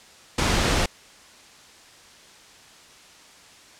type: noise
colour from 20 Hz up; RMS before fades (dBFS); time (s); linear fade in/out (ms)
pink; -21; 0.38-0.86; 5
effects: white hiss -49 dBFS RMS until 3.79 s + low-pass 7000 Hz 12 dB/octave